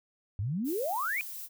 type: exponential sweep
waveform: sine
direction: up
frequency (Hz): 90.8 to 2489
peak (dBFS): -29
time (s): 0.39-1.21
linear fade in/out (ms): 0
type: noise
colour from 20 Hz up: violet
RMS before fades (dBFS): -41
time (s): 0.64-1.49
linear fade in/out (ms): 50
effects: none